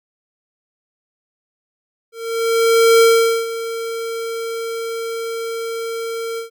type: tone with ADSR envelope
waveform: square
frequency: 457.2 Hz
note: A#4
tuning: 34 cents flat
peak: -8 dBFS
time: 2.12-6.5 s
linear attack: 890 ms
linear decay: 450 ms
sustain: -15 dB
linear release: 120 ms
effects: none